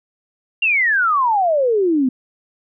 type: exponential sweep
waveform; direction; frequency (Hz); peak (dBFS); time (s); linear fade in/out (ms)
sine; down; 2820 to 246.7; -13; 0.62-2.09; 5
effects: none